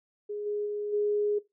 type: tone with level steps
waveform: sine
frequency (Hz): 415.3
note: G#4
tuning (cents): 0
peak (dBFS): -32 / -28 / -30 / -24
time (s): 0.29-1.39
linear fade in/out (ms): 10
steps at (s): 0.45 / 0.65 / 0.92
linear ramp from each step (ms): 20
effects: noise-tail reverb RT60 0.2 s tail -18 dB re dry